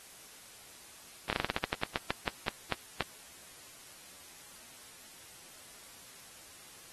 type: slowing click train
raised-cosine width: 0.3 ms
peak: -13 dBFS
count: 16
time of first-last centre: 1.3-3.007 s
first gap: 28 ms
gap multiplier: 1.18
effects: white hiss -53 dBFS RMS until 6.92 s + AAC 32 kbps